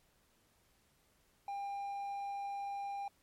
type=tone; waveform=triangle; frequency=800 Hz; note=G5; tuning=35 cents sharp; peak=-36 dBFS; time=1.48-3.08 s; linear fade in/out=2 ms; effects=pink hiss -72 dBFS RMS until 3.22 s + MP3 64 kbps